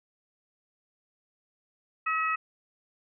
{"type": "harmonic tone", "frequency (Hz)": 641, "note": "E5", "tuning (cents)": -49, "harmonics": [2, 3, 4], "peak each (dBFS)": [-27, -33, -32], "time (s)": [2.06, 2.36], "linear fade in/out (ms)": 10, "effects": []}